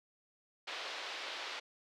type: band-pass noise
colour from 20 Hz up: white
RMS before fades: -43 dBFS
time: 0.67-1.6 s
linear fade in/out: 10 ms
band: 400 to 4200 Hz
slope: 24 dB/octave
effects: none